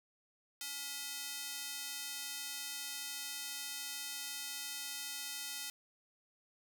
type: tone with high-pass filter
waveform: square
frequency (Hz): 282.9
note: C#4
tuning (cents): +35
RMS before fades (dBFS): -43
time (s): 0.61-5.7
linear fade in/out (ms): 2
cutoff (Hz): 3400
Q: 0.61
effects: none